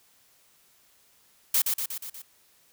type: noise with echo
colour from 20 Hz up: blue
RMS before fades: -22 dBFS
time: 1.54-1.62 s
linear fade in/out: 5 ms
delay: 120 ms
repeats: 5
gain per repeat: -4 dB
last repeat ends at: 2.22 s
effects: white hiss -62 dBFS RMS until 2.72 s